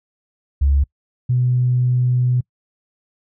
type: tone pair in turn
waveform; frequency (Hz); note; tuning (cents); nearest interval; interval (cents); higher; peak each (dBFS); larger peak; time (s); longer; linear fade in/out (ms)
sine; 70 / 124.73; C#2 / B2; +18 / +18; minor seventh; 1000; second; -11 / -13; first; 0.61-0.84 / 1.29-2.41; second; 10
effects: noise-tail reverb RT60 0.1 s tail -26 dB re dry + tanh soft clip ceiling -7 dBFS